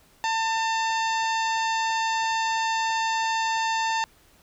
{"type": "harmonic tone with a mistuned harmonic", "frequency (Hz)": 897, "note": "A5", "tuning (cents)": 33, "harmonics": [1, 2, 3, 4, 5, 6, 7, 8], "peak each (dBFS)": [-24, -30, -34, -36, -38, -40, -41, -42], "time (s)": [0.24, 4.04], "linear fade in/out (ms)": 0, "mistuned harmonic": 6, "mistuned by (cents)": -98, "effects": ["pink hiss -58 dBFS RMS until 4.42 s"]}